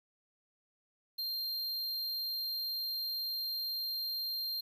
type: tone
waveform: square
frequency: 4186 Hz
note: C8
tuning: in tune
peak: -35 dBFS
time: 1.18-4.61 s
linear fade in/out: 10 ms
effects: 11-bit